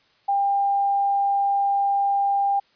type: tone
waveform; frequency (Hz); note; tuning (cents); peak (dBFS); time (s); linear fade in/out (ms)
sine; 798; G5; +31; -18; 0.28-2.6; 10
effects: white hiss -61 dBFS RMS until 2.75 s + resampled to 11025 Hz